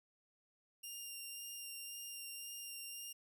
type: tone with vibrato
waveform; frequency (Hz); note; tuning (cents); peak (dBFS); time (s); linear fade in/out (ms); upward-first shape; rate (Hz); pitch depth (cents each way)
10% pulse; 2794; F7; 0; -38; 0.83-3.13; 10; sine; 1.9; 11
effects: none